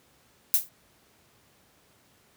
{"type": "noise with exponential decay", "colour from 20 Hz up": "violet", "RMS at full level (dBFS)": -17, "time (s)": [0.54, 0.69], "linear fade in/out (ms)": 0, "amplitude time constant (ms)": 32, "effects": ["pink hiss -62 dBFS RMS until 2.36 s", "high-pass 80 Hz 12 dB/octave"]}